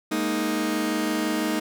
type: chord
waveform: sawtooth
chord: Ab suspended second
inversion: none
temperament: just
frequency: 207.7 / 233.6 / 311.5 Hz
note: Ab3 / Bb3 / Eb4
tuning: 0 / +4 / +2 cents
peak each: -26 / -25 / -21 dBFS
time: 0.11-1.6 s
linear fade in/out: 10 ms
effects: none